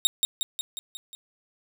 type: tone with echo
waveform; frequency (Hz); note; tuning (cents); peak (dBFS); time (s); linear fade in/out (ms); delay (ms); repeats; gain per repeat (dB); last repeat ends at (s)
sawtooth; 3729; A#7; 0; -13; 0.05-0.07; 0; 180; 6; -4; 1.15
effects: none